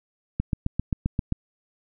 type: click train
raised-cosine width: 5 ms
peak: -11 dBFS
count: 8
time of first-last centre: 0.4-1.323 s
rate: 7.58 Hz
effects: none